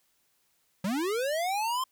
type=linear sweep; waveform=square; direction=up; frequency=174.61 to 1059 Hz; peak=-28 dBFS; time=0.84-1.84 s; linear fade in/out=5 ms; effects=white hiss -71 dBFS RMS until 1.91 s